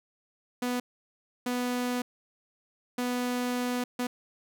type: tone bursts at uneven times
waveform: sawtooth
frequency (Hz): 246.9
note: B3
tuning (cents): 0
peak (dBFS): -24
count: 4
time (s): 0.62-0.8 / 1.46-2.02 / 2.98-3.84 / 3.99-4.07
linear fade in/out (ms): 5
effects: none